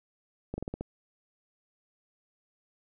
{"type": "slowing click train", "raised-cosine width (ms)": 2, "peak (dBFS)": -21, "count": 6, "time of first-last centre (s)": [0.54, 0.81], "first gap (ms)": 40, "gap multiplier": 1.15, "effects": []}